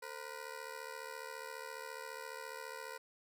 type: ring-modulated tone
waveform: 15% pulse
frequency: 485.9 Hz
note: B4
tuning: 28 cents flat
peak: -35 dBFS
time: 0.02-2.98 s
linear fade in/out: 10 ms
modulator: 37.3 Hz
effects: none